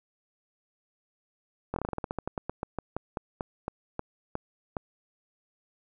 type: slowing click train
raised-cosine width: 1 ms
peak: -17 dBFS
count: 23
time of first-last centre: 1.74-4.768 s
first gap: 22 ms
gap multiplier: 1.15
effects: none